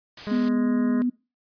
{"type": "noise", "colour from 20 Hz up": "white", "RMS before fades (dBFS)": -38, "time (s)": [0.17, 0.49], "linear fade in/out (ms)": 5}
{"type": "harmonic tone", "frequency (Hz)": 207.7, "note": "G#3", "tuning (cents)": 0, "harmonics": [1, 2, 3, 5, 6, 7, 8, 9], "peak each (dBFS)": [-28, -34, -38, -42, -44, -45, -46, -47], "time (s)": [0.27, 1.02], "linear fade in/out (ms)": 0}
{"type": "tone", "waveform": "sine", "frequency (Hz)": 246.9, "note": "B3", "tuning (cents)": 0, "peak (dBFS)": -20, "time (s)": [0.31, 1.1], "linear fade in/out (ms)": 10}
{"effects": ["noise-tail reverb RT60 0.3 s tail -22 dB re dry", "resampled to 11025 Hz"]}